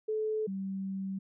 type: tone pair in turn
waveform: sine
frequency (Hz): 433.1 / 192.92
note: A4 / G3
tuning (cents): -27 / -27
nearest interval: octave + major second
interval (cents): 1400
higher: first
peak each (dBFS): -29 / -33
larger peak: first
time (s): 0.08-0.47 / 0.47-1.19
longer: second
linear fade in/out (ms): 10
effects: none